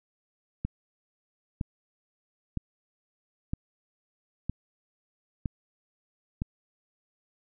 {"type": "click train", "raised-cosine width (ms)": 5, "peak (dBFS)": -17, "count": 7, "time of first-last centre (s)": [0.65, 6.419], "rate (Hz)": 1.04, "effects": []}